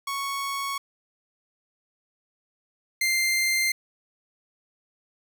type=tone pair in turn; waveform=sawtooth; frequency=1108.7 / 2093 Hz; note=C#6 / C7; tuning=0 / 0 cents; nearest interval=major seventh; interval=1100 cents; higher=second; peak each=-24 / -18 dBFS; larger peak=second; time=0.07-0.78 / 3.01-3.72 s; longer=neither; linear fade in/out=5 ms; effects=none